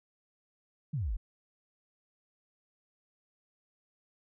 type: exponential sweep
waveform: sine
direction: down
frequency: 168.5 to 38.51 Hz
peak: -30 dBFS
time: 0.93-1.17 s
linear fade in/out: 10 ms
effects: none